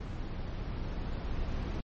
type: noise with level ramp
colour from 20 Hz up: brown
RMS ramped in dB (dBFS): -38 to -33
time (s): 0-1.81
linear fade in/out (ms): 10
effects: low-pass 5000 Hz 12 dB/octave + MP3 32 kbps